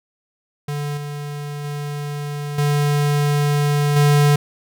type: tone with level steps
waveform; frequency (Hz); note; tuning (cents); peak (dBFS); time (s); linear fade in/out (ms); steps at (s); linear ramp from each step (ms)
square; 145.8; D3; -12; -23 / -27 / -25 / -16 / -12; 0.68-4.36; 5; 0.97 / 1.64 / 2.58 / 3.96; 5
effects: none